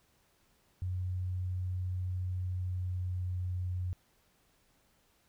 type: tone with pitch glide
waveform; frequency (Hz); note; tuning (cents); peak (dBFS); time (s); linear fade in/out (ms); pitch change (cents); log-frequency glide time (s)
sine; 91.4 to 90.61; F#2 to F#2; -21 to -36; -32; 0.82-3.93; 0; -15; 2.37-3.46
effects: pink hiss -70 dBFS RMS until 5.28 s